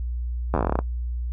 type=slowing click train; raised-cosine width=1 ms; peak=-8 dBFS; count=13; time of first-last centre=0.54-0.79 s; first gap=11 ms; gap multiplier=1.11; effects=noise-tail reverb RT60 0.1 s tail -19 dB re dry + added 60 Hz sine -25 dBFS peak until 1.32 s